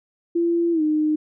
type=tone with pitch glide; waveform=sine; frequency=340 to 306.4 Hz; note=F4 to D#4; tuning=-46 to -27 cents; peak=-17 dBFS; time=0.35-1.16 s; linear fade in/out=10 ms; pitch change=-181 cents; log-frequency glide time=0.72-0.82 s; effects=none